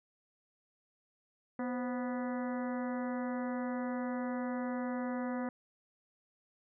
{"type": "harmonic tone with a mistuned harmonic", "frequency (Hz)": 246.3, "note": "B3", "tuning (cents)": -5, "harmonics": [1, 2, 3, 4, 5, 6, 7, 8], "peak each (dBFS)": [-35, -41, -45, -47, -49, -51, -52, -53], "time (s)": [1.59, 5.49], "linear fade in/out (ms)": 2, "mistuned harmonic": 2, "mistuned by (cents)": 84, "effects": []}